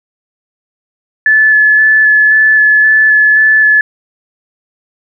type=tone with vibrato; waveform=sine; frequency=1728 Hz; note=A6; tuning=32 cents flat; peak=-4 dBFS; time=1.26-3.81 s; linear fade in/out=2 ms; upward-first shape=square; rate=1.9 Hz; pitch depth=10 cents each way; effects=none